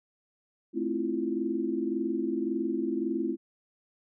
sine chord, F major seventh, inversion first, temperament just, 218.3 / 261.9 / 327.4 / 349.2 Hz, A3 / C4 / E4 / F4, -13 / +2 / -12 / 0 cents, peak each -35 / -33 / -31 / -33 dBFS, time 0.73-3.37 s, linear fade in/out 50 ms, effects none

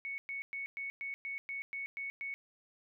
sine tone bursts, 2217 Hz, C#7, in tune, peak -37 dBFS, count 10, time 0.05-2.34 s, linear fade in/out 0 ms, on 130 ms, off 110 ms, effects none

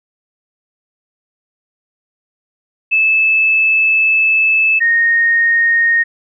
sine tone pair in turn, 2617 / 1854.4 Hz, E7 / A#6, -13 / -10 cents, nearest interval tritone, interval 597 cents, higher first, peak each -9 dBFS, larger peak neither, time 2.91-4.8 / 4.8-6.04 s, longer first, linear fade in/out 20 ms, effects none

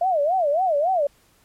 sine tone with vibrato, 659.3 Hz, E5, in tune, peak -17 dBFS, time 0.01-1.07 s, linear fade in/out 5 ms, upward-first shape sine, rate 3.6 Hz, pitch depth 260 cents each way, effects pink hiss -59 dBFS RMS until 1.44 s + MP3 64 kbps

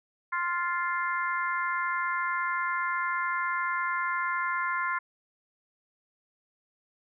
harmonic tone, 349.2 Hz, F4, in tune, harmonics 3 / 4 / 5 / 6, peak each -30 / -32 / -34 / -36 dBFS, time 0.32-4.99 s, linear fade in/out 10 ms, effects none

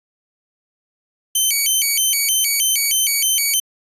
5% pulse tone with vibrato, 2637 Hz, E7, in tune, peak -6 dBFS, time 1.35-3.6 s, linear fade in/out 5 ms, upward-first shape square, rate 3.2 Hz, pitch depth 270 cents each way, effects resampled to 32000 Hz

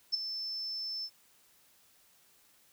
sine tone with ADSR envelope, 5290 Hz, E8, 5 cents sharp, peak -24 dBFS, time 0.12-1.1 s, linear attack 23 ms, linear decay 12 ms, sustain -11 dB, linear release 59 ms, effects white hiss -65 dBFS RMS until 2.72 s

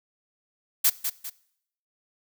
blue noise with echo, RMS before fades -19 dBFS, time 0.84-0.9 s, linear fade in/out 10 ms, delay 200 ms, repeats 2, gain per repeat -8 dB, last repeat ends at 1.3 s, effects noise-tail reverb RT60 0.7 s tail -20 dB re dry

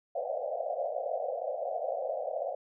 white band-pass noise, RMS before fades -34 dBFS, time 0.15-2.55 s, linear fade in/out 10 ms, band 500 to 730 Hz, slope 96 dB/octave, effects none

